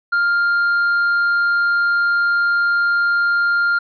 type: tone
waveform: triangle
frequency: 1400 Hz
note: F6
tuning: 4 cents sharp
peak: -12 dBFS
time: 0.12-3.79 s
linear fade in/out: 10 ms
effects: resampled to 11025 Hz